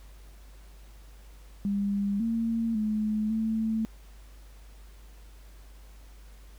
sine tone with pitch steps, 200.8 / 228.3 / 214.1 / 221.6 Hz, G3 / A#3 / A3 / A3, +42 / -36 / -47 / +13 cents, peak -25 dBFS, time 1.65-3.85 s, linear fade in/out 0 ms, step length 550 ms, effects added 50 Hz sine -47 dBFS peak until 6.58 s + pink hiss -59 dBFS RMS until 6.58 s

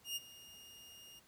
sawtooth tone with ADSR envelope, 2838 Hz, F7, 27 cents sharp, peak -33 dBFS, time 0.04-1.2 s, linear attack 120 ms, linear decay 28 ms, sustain -18 dB, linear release 15 ms, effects pink hiss -66 dBFS RMS until 1.27 s + high-pass 60 Hz 12 dB/octave

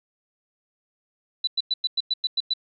sine tone bursts, 3975 Hz, B7, 10 cents sharp, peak -20 dBFS, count 9, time 1.44-2.537 s, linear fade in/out 5 ms, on 33 ms, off 100 ms, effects none

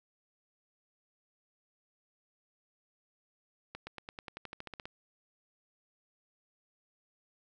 accelerating click train, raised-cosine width 0.3 ms, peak -26 dBFS, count 14, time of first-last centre 3.75-4.855 s, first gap 120 ms, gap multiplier 0.94, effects none

